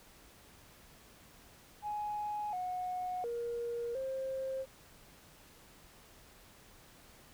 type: tone with pitch steps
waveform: sine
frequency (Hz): 837 / 730 / 472.2 / 530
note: G#5 / F#5 / A#4 / C5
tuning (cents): +13 / -24 / +22 / +22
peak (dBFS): -34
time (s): 1.82-4.66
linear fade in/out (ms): 50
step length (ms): 710
effects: tanh soft clip ceiling -30 dBFS + pink hiss -59 dBFS RMS until 7.33 s